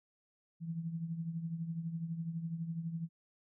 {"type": "tone with tremolo", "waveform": "sine", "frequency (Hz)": 165.4, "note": "E3", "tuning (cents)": 6, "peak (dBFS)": -33, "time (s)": [0.6, 3.09], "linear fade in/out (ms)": 50, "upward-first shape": "triangle", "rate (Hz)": 12, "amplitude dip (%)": 70, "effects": []}